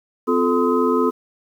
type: tone cluster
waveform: sine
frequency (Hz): 256.7 / 352 / 436.3 / 1029 / 1266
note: C4 / F4 / A4 / C6 / D#6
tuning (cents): -33 / +14 / -15 / -29 / +30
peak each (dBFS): -20 / -22 / -19 / -25 / -24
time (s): 0.27-1.11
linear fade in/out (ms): 20
effects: 8-bit